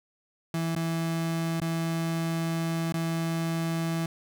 35% pulse tone with dropouts, 164.81 Hz, E3, in tune, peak -25 dBFS, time 0.54-4.06 s, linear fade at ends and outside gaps 2 ms, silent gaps 0.752-0.762 / 1.602-1.616 / 2.924-2.94 s, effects none

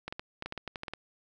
clicks, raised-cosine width 0.3 ms, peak -21 dBFS, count 12, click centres 0.08 / 0.125 / 0.195 / 0.424 / 0.46 / 0.524 / 0.577 / 0.677 / 0.758 / 0.834 / 0.882 / 0.936 s, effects none

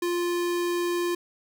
square tone, 349.2 Hz, F4, in tune, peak -25 dBFS, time 0.02-1.15 s, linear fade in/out 5 ms, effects none

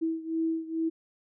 sine beating tone pair, 324.3 / 326.6 Hz, E4 / E4, -28 / -16 cents, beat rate 2.3 Hz, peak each -29 / -32 dBFS, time 0.01-0.9 s, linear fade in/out 20 ms, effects none

